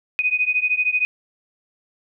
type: beating tone pair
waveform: sine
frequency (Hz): 2489 / 2502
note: D#7 / D#7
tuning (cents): 0 / +9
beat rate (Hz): 13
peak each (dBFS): -20 / -21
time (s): 0.19-1.05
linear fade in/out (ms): 0
effects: none